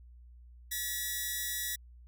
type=tone pair together; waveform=5% pulse; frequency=1734 / 1934.7 Hz; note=A6 / B6; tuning=-26 / -36 cents; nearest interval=major second; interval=190 cents; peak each=-29 / -24 dBFS; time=0.71-1.76 s; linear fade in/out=10 ms; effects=added 60 Hz sine -51 dBFS peak until 2.07 s